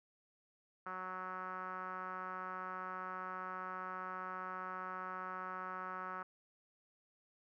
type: tone with low-pass filter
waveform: 5% pulse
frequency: 185 Hz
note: F#3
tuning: in tune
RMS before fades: -44 dBFS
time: 0.86-6.23 s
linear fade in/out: 5 ms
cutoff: 1300 Hz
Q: 4.3
effects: none